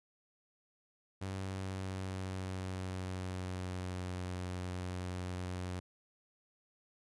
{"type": "tone with pitch glide", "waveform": "sawtooth", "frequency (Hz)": [95.7, 90.8], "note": ["G2", "F#2"], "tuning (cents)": [-41, -32], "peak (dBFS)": -34, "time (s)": [1.21, 5.8], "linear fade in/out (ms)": 10, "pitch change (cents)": -91, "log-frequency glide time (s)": [1.35, 4.23], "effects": ["resampled to 24000 Hz"]}